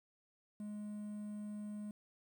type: tone with quantisation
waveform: triangle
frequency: 209.2 Hz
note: G#3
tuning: 13 cents sharp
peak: -40 dBFS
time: 0.6-1.91 s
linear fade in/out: 2 ms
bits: 11
effects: none